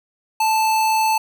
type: tone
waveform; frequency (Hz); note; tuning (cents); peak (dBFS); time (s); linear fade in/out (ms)
square; 878; A5; -4; -16; 0.4-1.18; 5
effects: none